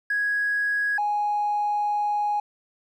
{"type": "tone pair in turn", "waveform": "triangle", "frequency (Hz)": [1661.2, 830.6], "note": ["G#6", "G#5"], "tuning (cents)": [0, 0], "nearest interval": "octave", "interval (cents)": 1200, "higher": "first", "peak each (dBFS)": -18, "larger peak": "neither", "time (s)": [[0.1, 0.98], [0.98, 2.4]], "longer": "second", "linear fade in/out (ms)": 5, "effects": ["tanh soft clip ceiling -19 dBFS"]}